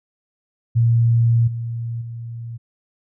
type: tone with level steps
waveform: sine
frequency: 116.54 Hz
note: A#2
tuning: in tune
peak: -12 / -23 / -28 dBFS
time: 0.75-2.58 s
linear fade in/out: 20 ms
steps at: 1.47 / 2.01 s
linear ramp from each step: 10 ms
effects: none